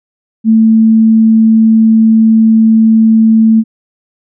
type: tone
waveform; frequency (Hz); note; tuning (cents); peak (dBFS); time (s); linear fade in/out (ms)
sine; 222.3; A3; +18; -3; 0.44-3.64; 50
effects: none